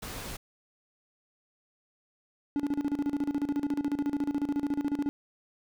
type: noise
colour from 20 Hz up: pink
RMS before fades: -39 dBFS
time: 0.02-0.37 s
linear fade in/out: 10 ms
type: tone with tremolo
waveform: triangle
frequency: 286.8 Hz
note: D4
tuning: 41 cents flat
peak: -23 dBFS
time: 2.56-5.09 s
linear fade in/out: 0 ms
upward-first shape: square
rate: 14 Hz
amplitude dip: 80%
effects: none